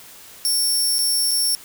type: tone with dropouts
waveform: 20% pulse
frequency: 5460 Hz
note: F8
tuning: 40 cents flat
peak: -12 dBFS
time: 0.45-1.55 s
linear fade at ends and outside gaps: 0 ms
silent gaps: 0.984-0.989 / 1.31-1.314 s
effects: white hiss -43 dBFS RMS until 1.64 s